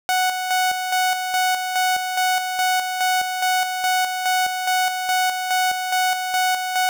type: tone with tremolo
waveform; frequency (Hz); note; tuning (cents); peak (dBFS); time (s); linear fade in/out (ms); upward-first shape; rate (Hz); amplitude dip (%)
sawtooth; 740; F#5; 0; -13; 0.09-6.89; 0; square; 2.4; 50
effects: none